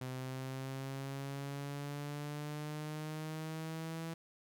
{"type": "exponential sweep", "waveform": "sawtooth", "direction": "up", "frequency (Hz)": [128.1, 164.81], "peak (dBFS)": -36, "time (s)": [0.01, 4.14], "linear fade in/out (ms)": 5, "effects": []}